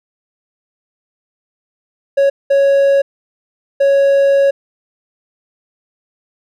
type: tone bursts at uneven times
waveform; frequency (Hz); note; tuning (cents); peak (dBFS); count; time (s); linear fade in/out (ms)
triangle; 554.4; C#5; 0; -6; 3; 2.17-2.3 / 2.5-3.02 / 3.8-4.51; 10
effects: none